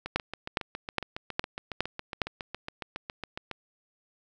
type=two click trains; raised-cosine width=0.3 ms; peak=-19 / -9 dBFS; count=26 / 6; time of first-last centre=0.06-3.513 / 0.16-2.218 s; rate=7.24 / 2.43 Hz; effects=none